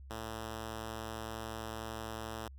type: tone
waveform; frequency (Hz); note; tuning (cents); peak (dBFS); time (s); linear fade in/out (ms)
5% pulse; 111.1; A2; +17; -29; 0.1-2.48; 5
effects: added 67 Hz sine -48 dBFS peak until 2.58 s